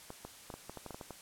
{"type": "clicks", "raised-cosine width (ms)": 1, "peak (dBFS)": -29, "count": 11, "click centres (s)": [0.104, 0.25, 0.502, 0.54, 0.696, 0.773, 0.863, 0.907, 0.945, 1.012, 1.107], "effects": ["white hiss -54 dBFS RMS until 1.21 s", "low-pass 12000 Hz 12 dB/octave"]}